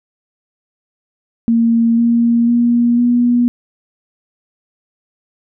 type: tone with pitch steps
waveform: sine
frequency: 230.7 / 234.3 / 238 / 241.8 Hz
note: A#3 / A#3 / A#3 / B3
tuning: -18 / +9 / +36 / -36 cents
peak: -9 dBFS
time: 1.48-3.48 s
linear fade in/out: 0 ms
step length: 500 ms
effects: none